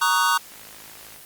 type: chord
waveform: square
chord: D# minor seventh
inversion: second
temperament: just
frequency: 933.4 / 1120.1 / 1244.5 / 1493.4 Hz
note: A#5 / C#6 / D#6 / F#6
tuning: +2 / +18 / 0 / +16 cents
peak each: -24 dBFS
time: 0.01-0.38 s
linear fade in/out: 10 ms
type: click train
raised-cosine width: 0.3 ms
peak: -29 dBFS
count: 35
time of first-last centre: 0.52-1.162 s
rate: 53 Hz
effects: white hiss -44 dBFS RMS until 1.25 s + Opus 48 kbps